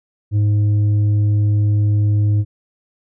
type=tone with tanh clipping; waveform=triangle; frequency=104.1 Hz; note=G#2; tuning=5 cents sharp; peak=-13 dBFS; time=0.31-2.45 s; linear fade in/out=50 ms; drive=9 dB; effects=none